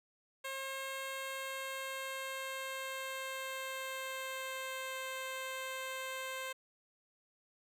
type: tone with pitch glide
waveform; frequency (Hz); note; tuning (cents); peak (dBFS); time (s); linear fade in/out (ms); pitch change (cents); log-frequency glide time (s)
10% pulse; 536 to 524.1; C5 to C5; +42 to +3; -31; 0.44-6.53; 10; -39; 1.05-5.06
effects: none